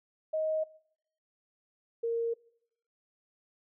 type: tone pair in turn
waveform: sine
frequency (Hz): 628 / 462.9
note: D#5 / A#4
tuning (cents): +16 / -12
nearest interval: perfect fourth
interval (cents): 528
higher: first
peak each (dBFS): -28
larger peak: neither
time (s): 0.33-0.64 / 2.03-2.34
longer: neither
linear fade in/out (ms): 10
effects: noise-tail reverb RT60 0.7 s tail -22 dB re dry

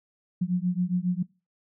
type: beating tone pair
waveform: sine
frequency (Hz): 176.1 / 183.4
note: F3 / F#3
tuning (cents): +15 / -15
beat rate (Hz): 7.3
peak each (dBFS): -26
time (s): 0.41-1.23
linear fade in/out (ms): 10
effects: noise-tail reverb RT60 0.3 s tail -23 dB re dry

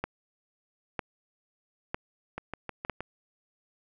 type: two click trains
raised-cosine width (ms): 0.5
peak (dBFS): -15 / -20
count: 4 / 5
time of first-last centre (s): 0.04-2.897 / 2.38-3.006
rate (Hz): 1.05 / 6.39
effects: none

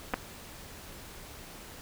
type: clicks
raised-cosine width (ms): 0.5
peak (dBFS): -14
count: 2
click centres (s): 0.137 / 0.141
effects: pink hiss -47 dBFS RMS until 1.81 s

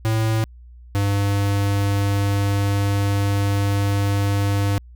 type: tone pair in turn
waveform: square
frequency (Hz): 110.9 / 100.32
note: A2 / G2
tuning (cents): +14 / +41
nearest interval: major second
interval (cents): 173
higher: first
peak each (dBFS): -18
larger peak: neither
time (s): 0.05-0.44 / 0.95-4.78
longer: second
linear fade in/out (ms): 0
effects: added 60 Hz sine -40 dBFS peak until 4.95 s

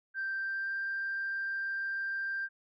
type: tone with pitch glide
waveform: sine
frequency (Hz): 1568 to 1581.6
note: G6 to G6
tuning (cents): 0 to +15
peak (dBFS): -31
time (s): 0.14-2.49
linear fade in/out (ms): 50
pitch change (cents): +15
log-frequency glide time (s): 0.37-0.77
effects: tanh soft clip ceiling -28 dBFS

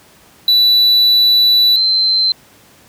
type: tone pair in turn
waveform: triangle / sine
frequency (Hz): 3960 / 4097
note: B7 / C8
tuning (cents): +4 / -37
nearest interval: minor second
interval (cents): 59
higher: second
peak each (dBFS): -6 / -10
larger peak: first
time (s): 0.48-1.76 / 1.76-2.32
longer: first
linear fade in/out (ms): 2
effects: pink hiss -46 dBFS RMS until 2.88 s + high-pass 80 Hz 12 dB/octave

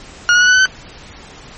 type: tone with pitch steps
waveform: 40% pulse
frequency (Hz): 1434 / 1452.3 / 1470.9 / 1489.7 / 1508.8 / 1528.1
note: F6 / F#6 / F#6 / F#6 / F#6 / G6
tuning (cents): +45 / -33 / -11 / +11 / +33 / -45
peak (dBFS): -7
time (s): 0.29-0.656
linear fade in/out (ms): 0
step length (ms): 61
effects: pink hiss -37 dBFS RMS until 1.57 s + MP3 32 kbps

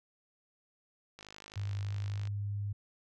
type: click train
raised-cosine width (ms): 0.2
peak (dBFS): -31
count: 57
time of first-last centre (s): 1.19-2.273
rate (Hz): 51.7
type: tone with pitch glide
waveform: sine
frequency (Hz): 100 to 101.69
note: G2 to G#2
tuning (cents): +35 to -36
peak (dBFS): -33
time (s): 1.56-2.73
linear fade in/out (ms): 10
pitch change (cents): +29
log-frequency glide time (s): 1.83-2.28
effects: none

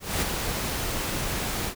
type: noise with ADSR envelope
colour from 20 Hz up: pink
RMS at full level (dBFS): -24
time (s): 0-1.75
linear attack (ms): 220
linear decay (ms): 15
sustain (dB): -5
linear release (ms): 80
effects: none

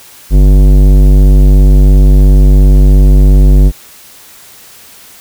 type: tone with tanh clipping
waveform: sine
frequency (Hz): 48.56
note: G1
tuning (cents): -16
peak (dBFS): -3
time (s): 0.3-3.72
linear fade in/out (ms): 50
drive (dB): 16
effects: white hiss -36 dBFS RMS until 5.2 s

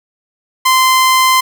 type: tone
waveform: sawtooth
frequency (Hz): 1037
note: C6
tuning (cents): -16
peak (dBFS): -4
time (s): 0.65-1.41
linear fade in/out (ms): 10
effects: none

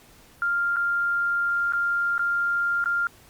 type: tone with dropouts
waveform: sine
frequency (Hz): 1396.9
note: F6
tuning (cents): 0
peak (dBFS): -21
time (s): 0.42-3.07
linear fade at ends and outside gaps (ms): 1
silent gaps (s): 0.761-0.767 / 1.723-1.734 / 2.18-2.193 / 2.841-2.858
effects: pink hiss -53 dBFS RMS until 3.29 s + Opus 48 kbps

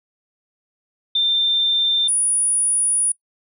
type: tone pair in turn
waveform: sine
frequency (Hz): 3584 / 9716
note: A7 / D#9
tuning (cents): +31 / -42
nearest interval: octave + perfect fourth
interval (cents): 1727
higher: second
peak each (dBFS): -15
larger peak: neither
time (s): 1.15-2.08 / 2.08-3.12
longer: second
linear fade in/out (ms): 5
effects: noise-tail reverb RT60 0.1 s tail -22 dB re dry

